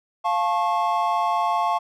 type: chord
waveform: triangle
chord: F augmented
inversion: none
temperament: just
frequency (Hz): 698.5 / 873.1 / 1091.3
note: F5 / A5 / C#6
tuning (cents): 0 / -14 / -27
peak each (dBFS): -22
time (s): 0.24-1.79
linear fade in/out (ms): 20
effects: none